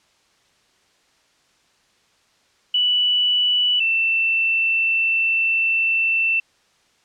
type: tone pair in turn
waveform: sine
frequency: 2960 / 2676 Hz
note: F#7 / E7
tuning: 0 / +25 cents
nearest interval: major second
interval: 175 cents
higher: first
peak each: -15 / -16 dBFS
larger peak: first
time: 2.74-3.8 / 3.8-6.4 s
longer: second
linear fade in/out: 5 ms
effects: white hiss -60 dBFS RMS until 7.04 s + low-pass 6000 Hz 12 dB/octave